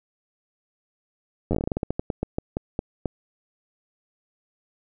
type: slowing click train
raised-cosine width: 2 ms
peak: -11 dBFS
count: 20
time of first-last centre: 1.51-3.057 s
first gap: 10 ms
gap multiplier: 1.2
effects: none